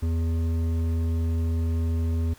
triangle tone with hard clipping, 82.41 Hz, E2, in tune, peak -24 dBFS, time 0.02-2.34 s, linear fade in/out 10 ms, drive 13 dB, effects pink hiss -52 dBFS RMS until 2.38 s

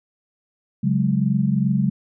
sine chord, C# suspended fourth, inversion none, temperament equal, 138.59 / 185 / 207.7 Hz, C#3 / F#3 / G#3, 0 / 0 / 0 cents, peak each -21 dBFS, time 0.83-1.9 s, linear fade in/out 10 ms, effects none

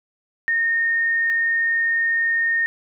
sine tone pair in turn, 1838 / 1838 Hz, A#6 / A#6, -25 / -25 cents, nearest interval unison, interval 0 cents, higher neither, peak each -17 dBFS, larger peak neither, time 0.48-1.3 / 1.3-2.66 s, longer second, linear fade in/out 0 ms, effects none

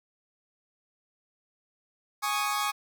sawtooth chord, Ab suspended fourth, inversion none, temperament equal, 830.6 / 1108.7 / 1244.5 Hz, Ab5 / Db6 / Eb6, 0 / 0 / 0 cents, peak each -28 / -27 / -28 dBFS, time 2.22-2.72 s, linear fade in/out 20 ms, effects none

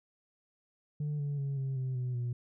sine tone with pitch steps, 148.5 / 143.61 / 138.88 / 134.3 / 129.88 / 125.6 / 121.46 Hz, D3 / D3 / C#3 / C3 / C3 / B2 / B2, +20 / -38 / +4 / +46 / -12 / +30 / -28 cents, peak -29 dBFS, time 1-2.33 s, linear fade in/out 5 ms, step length 190 ms, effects tanh soft clip ceiling -30 dBFS

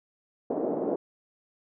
pink band-pass noise, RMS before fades -29 dBFS, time 0.5-0.96 s, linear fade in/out 5 ms, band 270 to 620 Hz, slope 24 dB/octave, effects none

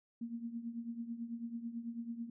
sine tone with tremolo, 233.1 Hz, A#3, in tune, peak -36 dBFS, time 0.21-2.3 s, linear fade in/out 5 ms, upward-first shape triangle, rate 9.1 Hz, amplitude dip 80%, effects none

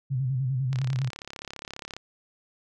sine tone with vibrato, 130.81 Hz, C3, in tune, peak -24 dBFS, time 0.1-1.1 s, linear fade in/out 20 ms, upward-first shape square, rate 10 Hz, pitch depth 75 cents each way
click train, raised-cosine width 0.2 ms, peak -20 dBFS, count 44, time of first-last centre 0.73-1.966 s, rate 34.8 Hz
effects none

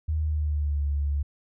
sine tone with pitch glide, 77.78 to 71.74 Hz, D#2 to D2, 0 to -40 cents, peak -23 dBFS, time 0.08-1.23 s, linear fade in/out 10 ms, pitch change -140 cents, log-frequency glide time 0.19-0.83 s, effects none

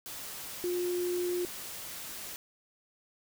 sine tone in noise, 355.5 Hz, F4, 31 cents sharp, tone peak -29 dBFS, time 0.64-1.45 s, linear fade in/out 0 ms, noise white, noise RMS -42 dBFS, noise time 0.06-2.36 s, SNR +10 dB, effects none

